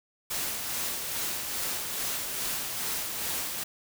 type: noise with tremolo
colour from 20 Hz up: white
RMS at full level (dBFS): -31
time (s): 0.3-3.64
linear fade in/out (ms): 10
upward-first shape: sine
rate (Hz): 2.4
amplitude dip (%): 35
effects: none